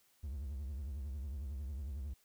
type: tone with vibrato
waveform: triangle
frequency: 69.3 Hz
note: C#2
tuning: in tune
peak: -37 dBFS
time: 0.23-2.14 s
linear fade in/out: 10 ms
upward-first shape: triangle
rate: 11 Hz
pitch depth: 220 cents each way
effects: white hiss -71 dBFS RMS until 2.24 s